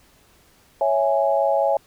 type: chord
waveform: sine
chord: C# minor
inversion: none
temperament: equal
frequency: 554.4 / 659.3 / 830.6 Hz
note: C#5 / E5 / G#5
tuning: 0 / 0 / 0 cents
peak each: -20 / -21 / -22 dBFS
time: 0.81-1.77 s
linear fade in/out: 2 ms
effects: pink hiss -56 dBFS RMS until 1.86 s